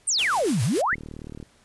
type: exponential two-way sweep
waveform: sine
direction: down then up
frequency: 9340 to 103.83 to 2255 Hz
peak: -20 dBFS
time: 0.07-0.95 s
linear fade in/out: 10 ms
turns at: 0.63 s
type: noise with tremolo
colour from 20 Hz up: white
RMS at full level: -32 dBFS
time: 0.18-0.82 s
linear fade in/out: 10 ms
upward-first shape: sine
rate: 7.1 Hz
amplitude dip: 40%
type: click train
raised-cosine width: 3 ms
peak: -25 dBFS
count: 20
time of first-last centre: 0.93-1.427 s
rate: 38.2 Hz
effects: pink hiss -59 dBFS RMS until 1.64 s + resampled to 24000 Hz